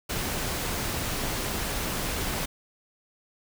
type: noise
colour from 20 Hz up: pink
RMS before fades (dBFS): -30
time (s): 0.09-2.46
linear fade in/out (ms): 10
effects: none

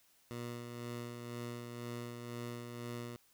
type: tone with tremolo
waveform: 15% pulse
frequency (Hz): 119.7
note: A#2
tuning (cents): +46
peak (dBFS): -34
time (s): 0.31-3.16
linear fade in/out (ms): 0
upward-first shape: sine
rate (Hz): 2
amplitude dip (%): 40
effects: white hiss -69 dBFS RMS until 3.33 s

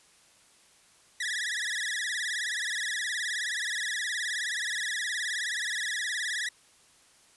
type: tone with vibrato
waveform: sawtooth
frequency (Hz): 1814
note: A#6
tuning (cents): -48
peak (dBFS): -26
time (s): 1.2-6.49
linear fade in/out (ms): 5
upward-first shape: sine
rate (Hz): 19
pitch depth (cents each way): 160
effects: white hiss -60 dBFS RMS until 7.36 s + resampled to 24000 Hz

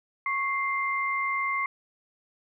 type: tone pair together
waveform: sine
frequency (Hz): 1101.7 / 2093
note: C#6 / C7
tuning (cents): -11 / 0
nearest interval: major seventh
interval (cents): 1111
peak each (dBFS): -28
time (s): 0.26-1.66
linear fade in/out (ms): 2
effects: none

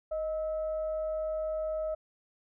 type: tone with frequency modulation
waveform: sine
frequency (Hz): 626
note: D#5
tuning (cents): +10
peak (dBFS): -30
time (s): 0.11-1.95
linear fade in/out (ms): 10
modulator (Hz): 674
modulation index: 0.25
effects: none

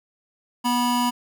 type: tone pair together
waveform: square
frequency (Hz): 244 / 976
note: B3 / B5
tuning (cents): -21 / -21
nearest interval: 2 octaves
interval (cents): 2400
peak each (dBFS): -23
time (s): 0.64-1.11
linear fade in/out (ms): 20
effects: none

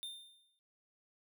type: tone with exponential decay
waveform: square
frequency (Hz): 3615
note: A7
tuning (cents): +46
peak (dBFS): -40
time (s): 0.03-0.59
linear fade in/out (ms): 0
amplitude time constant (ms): 120
effects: none

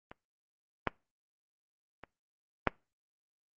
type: clicks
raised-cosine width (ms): 0.5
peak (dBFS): -30 / -12 / -30 / -9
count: 4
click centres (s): 0.115 / 0.873 / 2.037 / 2.673
effects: noise-tail reverb RT60 0.3 s tail -26 dB re dry + Opus 32 kbps

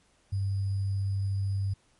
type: tone with sample-and-hold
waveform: sine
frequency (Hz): 98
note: G2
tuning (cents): 0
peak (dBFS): -26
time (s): 0.32-1.74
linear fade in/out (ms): 10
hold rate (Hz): 4900
effects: pink hiss -66 dBFS RMS until 1.99 s + MP3 48 kbps

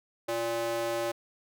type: tone with high-pass filter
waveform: square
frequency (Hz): 116.1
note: A#2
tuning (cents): -7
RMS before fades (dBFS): -31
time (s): 0.28-1.12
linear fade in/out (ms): 10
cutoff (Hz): 480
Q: 3
effects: none

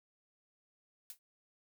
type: noise with exponential decay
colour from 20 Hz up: blue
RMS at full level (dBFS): -42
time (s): 1.1-1.19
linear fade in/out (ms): 1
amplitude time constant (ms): 18
effects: none

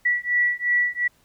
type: beating tone pair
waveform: sine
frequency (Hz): 1948 / 1950.8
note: B6 / B6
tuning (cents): -24 / -22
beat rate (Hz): 2.8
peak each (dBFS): -22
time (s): 0.05-1.08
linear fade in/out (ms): 10
effects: pink hiss -61 dBFS RMS until 1.24 s

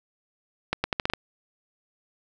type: accelerating click train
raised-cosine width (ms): 0.3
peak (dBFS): -8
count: 7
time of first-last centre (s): 0.73-1.136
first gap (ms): 110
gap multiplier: 0.8
effects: none

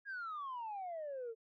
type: exponential sweep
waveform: sine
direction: down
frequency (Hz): 1661.2 to 440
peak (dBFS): -39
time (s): 0.05-1.35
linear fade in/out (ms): 50
effects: tanh soft clip ceiling -38 dBFS

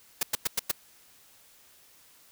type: noise bursts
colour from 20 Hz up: white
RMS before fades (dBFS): -26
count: 5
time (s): 0.21-0.715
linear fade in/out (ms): 5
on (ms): 21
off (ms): 100
effects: white hiss -58 dBFS RMS until 2.31 s

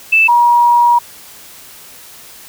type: tone pair in turn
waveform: sine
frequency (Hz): 2641 / 955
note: E7 / A#5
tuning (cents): +3 / +42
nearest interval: octave + tritone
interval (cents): 1761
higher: first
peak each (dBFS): -6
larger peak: neither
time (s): 0.12-0.28 / 0.28-0.99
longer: second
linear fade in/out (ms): 10
effects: white hiss -37 dBFS RMS until 2.48 s

